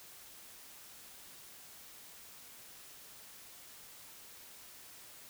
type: silence
effects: white hiss -54 dBFS RMS until 5.29 s